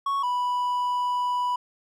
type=tone pair in turn; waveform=triangle; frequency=1108.7 / 985.7 Hz; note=C#6 / B5; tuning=0 / -4 cents; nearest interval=major second; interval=204 cents; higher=first; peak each=-21 dBFS; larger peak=neither; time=0.06-0.23 / 0.23-1.56 s; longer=second; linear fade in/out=5 ms; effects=none